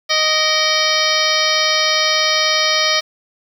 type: harmonic tone with a mistuned harmonic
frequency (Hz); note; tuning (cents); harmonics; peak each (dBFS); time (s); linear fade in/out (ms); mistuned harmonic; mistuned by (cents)
622.3; D#5; 0; 1 / 2 / 3 / 4 / 5 / 6 / 7 / 8 / 9; -22 / -22 / -22 / -22 / -22 / -22 / -22 / -22 / -22; 0.09-3.01; 20; 4; -130
effects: 7-bit